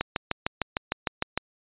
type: click train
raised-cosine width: 0.3 ms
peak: -9 dBFS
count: 10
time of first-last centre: 0.01-1.376 s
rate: 6.59 Hz
effects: resampled to 8000 Hz